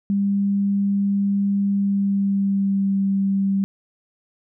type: tone with pitch glide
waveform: sine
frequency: 199.5 to 195.73 Hz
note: G3 to G3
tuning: +31 to -2 cents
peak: -17 dBFS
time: 0.1-3.64 s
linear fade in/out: 0 ms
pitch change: -33 cents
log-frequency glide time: 1.69-2.99 s
effects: none